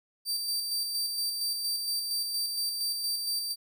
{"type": "tone with tremolo", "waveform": "sawtooth", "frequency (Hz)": 4661, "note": "D8", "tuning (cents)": -14, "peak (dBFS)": -25, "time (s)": [0.25, 3.56], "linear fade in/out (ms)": 50, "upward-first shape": "square", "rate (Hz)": 4.3, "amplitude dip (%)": 35, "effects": []}